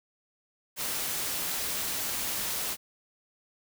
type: noise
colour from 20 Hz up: white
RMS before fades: -32 dBFS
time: 0.76-2.77 s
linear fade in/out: 50 ms
effects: none